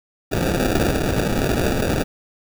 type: noise with sample-and-hold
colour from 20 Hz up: violet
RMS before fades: -20 dBFS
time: 0.31-2.04 s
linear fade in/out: 20 ms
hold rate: 1050 Hz
effects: none